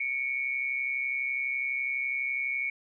sine tone pair together, 2220 / 2352 Hz, C#7 / D7, +2 / +2 cents, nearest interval minor second, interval 100 cents, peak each -29 / -34 dBFS, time 0-2.7 s, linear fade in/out 5 ms, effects none

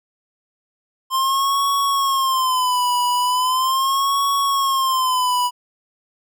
square tone with vibrato, 1045 Hz, C6, 2 cents flat, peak -17 dBFS, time 1.1-5.51 s, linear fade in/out 50 ms, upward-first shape sine, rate 0.39 Hz, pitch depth 110 cents each way, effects none

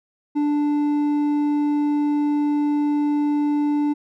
sine tone with hard clipping, 293.7 Hz, D4, in tune, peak -19 dBFS, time 0.35-3.94 s, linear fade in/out 20 ms, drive 5 dB, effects none

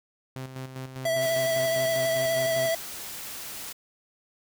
sawtooth tone with tremolo, 130.81 Hz, C3, in tune, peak -30 dBFS, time 0.36-2.69 s, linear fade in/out 0 ms, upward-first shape square, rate 5 Hz, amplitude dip 55%
square tone with vibrato, 658 Hz, E5, 3 cents flat, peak -24 dBFS, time 1.05-2.75 s, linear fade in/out 5 ms, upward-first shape sine, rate 12 Hz, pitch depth 21 cents each way
white noise, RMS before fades -38 dBFS, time 1.21-3.73 s, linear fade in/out 10 ms
effects none

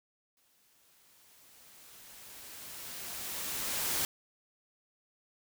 white noise with exponential growth, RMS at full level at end -31 dBFS, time 0.37-4.05 s, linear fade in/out 1 ms, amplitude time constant 800 ms, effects none

